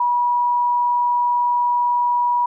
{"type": "tone", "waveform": "sine", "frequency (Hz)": 969, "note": "B5", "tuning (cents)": -33, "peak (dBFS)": -15, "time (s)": [0, 2.46], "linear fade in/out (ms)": 5, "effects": []}